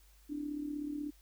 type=tone with amplitude modulation; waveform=sine; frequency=293.7 Hz; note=D4; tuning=in tune; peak=-33 dBFS; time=0.29-1.11 s; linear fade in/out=20 ms; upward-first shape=sine; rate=36.3 Hz; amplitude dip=65%; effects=added 50 Hz sine -60 dBFS peak until 1.21 s + white hiss -67 dBFS RMS until 1.21 s